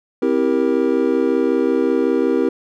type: chord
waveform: triangle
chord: C dominant seventh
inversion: none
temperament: just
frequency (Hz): 261.6 / 327 / 392.4 / 470.9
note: C4 / E4 / G4 / Bb4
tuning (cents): 0 / -14 / +2 / +18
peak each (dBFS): -18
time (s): 0.22-2.49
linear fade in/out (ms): 5
effects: none

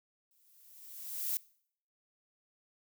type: noise with exponential growth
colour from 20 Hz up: violet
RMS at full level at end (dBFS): -32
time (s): 0.31-1.37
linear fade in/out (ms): 1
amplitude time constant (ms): 230
effects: noise-tail reverb RT60 0.6 s tail -22 dB re dry

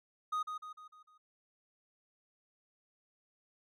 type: tone with echo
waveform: triangle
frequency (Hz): 1244.5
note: D#6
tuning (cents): 0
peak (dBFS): -30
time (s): 0.32-0.43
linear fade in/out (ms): 10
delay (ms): 150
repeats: 5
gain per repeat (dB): -6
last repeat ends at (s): 1.18
effects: none

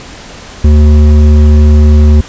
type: tone with hard clipping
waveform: sine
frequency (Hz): 75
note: D2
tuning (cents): +37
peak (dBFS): -3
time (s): 0.64-2.21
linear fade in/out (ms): 5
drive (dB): 10
effects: pink hiss -29 dBFS RMS until 2.28 s + resampled to 16000 Hz

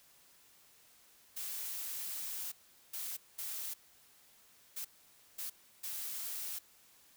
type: noise bursts at uneven times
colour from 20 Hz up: blue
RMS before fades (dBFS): -41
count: 6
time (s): 1.36-2.52 / 2.93-3.17 / 3.38-3.74 / 4.76-4.85 / 5.38-5.5 / 5.83-6.59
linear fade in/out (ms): 10
effects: white hiss -64 dBFS RMS until 7.16 s

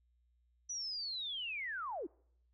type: linear sweep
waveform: sine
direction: down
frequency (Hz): 5960 to 278.5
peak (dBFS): -38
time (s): 0.69-2.07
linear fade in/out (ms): 10
effects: noise-tail reverb RT60 0.7 s tail -26 dB re dry + added 60 Hz sine -70 dBFS peak until 2.53 s

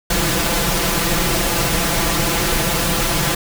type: noise with comb filter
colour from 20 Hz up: pink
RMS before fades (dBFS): -18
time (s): 0.1-3.35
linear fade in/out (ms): 5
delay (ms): 5.9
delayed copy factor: +0.9
effects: none

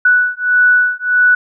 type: beating tone pair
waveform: sine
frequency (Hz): 1479 / 1480.6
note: F#6 / F#6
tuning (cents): -1 / +1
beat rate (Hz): 1.6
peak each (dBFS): -12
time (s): 0.05-1.35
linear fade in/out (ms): 5
effects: none

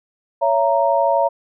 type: chord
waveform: sine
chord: A# diminished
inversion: first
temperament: just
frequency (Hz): 559.4 / 671.3 / 932.3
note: C#5 / E5 / A#5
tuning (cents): +16 / +31 / 0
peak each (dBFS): -18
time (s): 0.41-1.29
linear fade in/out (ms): 20
effects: none

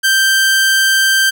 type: tone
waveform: sawtooth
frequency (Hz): 1568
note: G6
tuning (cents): 0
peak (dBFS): -6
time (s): 0.03-1.31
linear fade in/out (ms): 20
effects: none

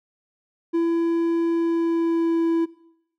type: tone with pitch glide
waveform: triangle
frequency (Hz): 334.8 to 331.5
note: E4 to E4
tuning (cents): +27 to +10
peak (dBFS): -16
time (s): 0.73-2.66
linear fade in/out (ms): 20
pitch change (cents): -17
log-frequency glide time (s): 1.52-2.49
effects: noise-tail reverb RT60 0.8 s tail -20 dB re dry

